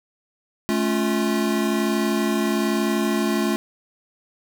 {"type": "chord", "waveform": "square", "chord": "A augmented", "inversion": "none", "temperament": "equal with one note detuned", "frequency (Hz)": [216.1, 277.2, 349.2], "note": ["A3", "C#4", "E#4"], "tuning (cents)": [-31, 0, 0], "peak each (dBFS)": [-23, -27, -25], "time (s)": [0.69, 3.56], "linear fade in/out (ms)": 0, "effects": []}